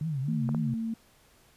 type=tone with vibrato; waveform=sine; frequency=145.9 Hz; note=D3; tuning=11 cents flat; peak=-28 dBFS; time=0.01-0.74 s; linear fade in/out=2 ms; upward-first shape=triangle; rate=3.9 Hz; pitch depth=230 cents each way
type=tone; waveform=sine; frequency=225.9 Hz; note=A3; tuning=46 cents sharp; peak=-29 dBFS; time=0.28-0.94 s; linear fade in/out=5 ms
type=clicks; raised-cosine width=1 ms; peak=-23 dBFS; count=2; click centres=0.491 / 0.547 s
effects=pink hiss -61 dBFS RMS until 1.56 s + resampled to 32000 Hz